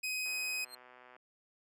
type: tone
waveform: sawtooth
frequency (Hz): 2516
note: D#7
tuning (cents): +19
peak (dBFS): -31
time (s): 0.03-0.65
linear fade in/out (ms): 10
type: click train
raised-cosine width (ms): 0.5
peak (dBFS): -40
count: 114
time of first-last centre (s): 0.26-1.164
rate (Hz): 125
type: tone with exponential growth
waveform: sawtooth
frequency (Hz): 4186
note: C8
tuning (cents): 0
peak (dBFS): -40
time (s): 0.62-0.75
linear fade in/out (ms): 5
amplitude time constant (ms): 28
effects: high-pass 400 Hz 12 dB/octave + resampled to 32000 Hz